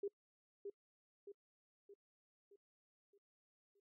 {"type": "tone with echo", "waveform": "sine", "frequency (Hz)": 402.2, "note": "G4", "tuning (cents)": 44, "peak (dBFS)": -38, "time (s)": [0.03, 0.08], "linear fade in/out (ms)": 5, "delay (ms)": 620, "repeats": 6, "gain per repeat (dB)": -6, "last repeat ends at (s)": 3.8, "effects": ["noise-tail reverb RT60 0.1 s tail -26 dB re dry"]}